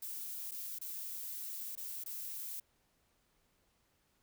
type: noise with dropouts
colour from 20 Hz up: violet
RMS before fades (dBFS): -43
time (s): 0.02-2.6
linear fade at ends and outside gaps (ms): 5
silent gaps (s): 0.511-0.517 / 0.787-0.812 / 1.754-1.775 / 2.039-2.06
effects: pink hiss -75 dBFS RMS until 4.22 s